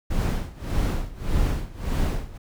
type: noise with tremolo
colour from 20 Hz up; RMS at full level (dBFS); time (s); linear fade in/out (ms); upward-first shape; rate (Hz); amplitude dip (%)
brown; -21; 0.1-2.38; 10; sine; 1.7; 90
effects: none